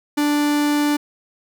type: tone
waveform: 45% pulse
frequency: 293.7 Hz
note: D4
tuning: in tune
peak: -16 dBFS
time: 0.17-0.97 s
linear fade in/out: 10 ms
effects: none